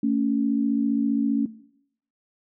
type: tone pair together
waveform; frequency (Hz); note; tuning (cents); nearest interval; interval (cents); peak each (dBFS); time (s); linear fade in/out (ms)
sine; 224.8 / 279.9; A3 / C#4; +37 / +17; major third; 380; -22; 0.03-1.46; 5
effects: noise-tail reverb RT60 0.7 s tail -17 dB re dry